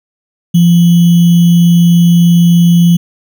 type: tone with sample-and-hold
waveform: sine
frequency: 171.6 Hz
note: F3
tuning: 30 cents flat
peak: -3 dBFS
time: 0.54-2.97 s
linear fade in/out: 10 ms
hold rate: 3150 Hz
effects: none